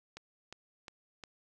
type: click train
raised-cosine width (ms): 0.2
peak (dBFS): -28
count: 4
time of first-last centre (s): 0.17-1.238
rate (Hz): 2.81
effects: none